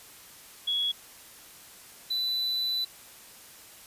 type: tone pair in turn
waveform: sine / triangle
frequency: 3353 / 3987 Hz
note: G#7 / B7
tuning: +16 / +16 cents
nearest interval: minor third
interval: 300 cents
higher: second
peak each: -25 dBFS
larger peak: neither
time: 0.67-0.92 / 2.1-2.85 s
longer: second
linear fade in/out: 10 ms
effects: white hiss -50 dBFS RMS until 3.86 s + resampled to 32000 Hz